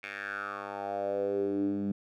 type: tone with band-pass filter sweep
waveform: 10% pulse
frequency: 100 Hz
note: G2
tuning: 35 cents sharp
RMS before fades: -33 dBFS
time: 0.03-1.92 s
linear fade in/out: 5 ms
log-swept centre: 2200 to 210 Hz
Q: 5.3
effects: none